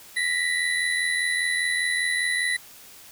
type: tone cluster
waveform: sine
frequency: 1899 / 1984 / 3967 / 9980 Hz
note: A#6 / B6 / B7 / D#9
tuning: +32 / +7 / +7 / +4 cents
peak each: -27 / -24 / -30 / -32 dBFS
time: 0.16-2.57 s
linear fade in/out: 10 ms
effects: tanh soft clip ceiling -13 dBFS + white hiss -47 dBFS RMS until 3.11 s